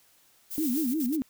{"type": "noise with tremolo", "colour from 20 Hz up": "violet", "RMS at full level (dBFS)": -36, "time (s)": [0.5, 1.17], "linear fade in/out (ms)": 20, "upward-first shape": "square", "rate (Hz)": 8, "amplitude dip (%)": 75}
{"type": "noise", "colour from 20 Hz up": "violet", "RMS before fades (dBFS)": -36, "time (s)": [0.53, 0.9], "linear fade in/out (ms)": 50}
{"type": "tone with vibrato", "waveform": "sine", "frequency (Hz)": 277.2, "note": "C#4", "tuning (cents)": 0, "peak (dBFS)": -25, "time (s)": [0.58, 1.22], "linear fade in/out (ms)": 0, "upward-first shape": "sine", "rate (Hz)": 5.7, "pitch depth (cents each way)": 270}
{"effects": ["white hiss -62 dBFS RMS until 1.29 s"]}